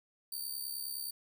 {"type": "tone with amplitude modulation", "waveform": "10% pulse", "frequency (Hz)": 4603, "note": "D8", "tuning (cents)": -36, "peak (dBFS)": -28, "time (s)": [0.32, 1.11], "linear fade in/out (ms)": 5, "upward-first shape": "sine", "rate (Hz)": 69.7, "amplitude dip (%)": 65, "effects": []}